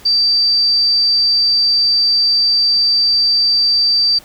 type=tone; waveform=sine; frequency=4659 Hz; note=D8; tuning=15 cents flat; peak=-10 dBFS; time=0.05-4.19 s; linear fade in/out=10 ms; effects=pink hiss -42 dBFS RMS until 4.24 s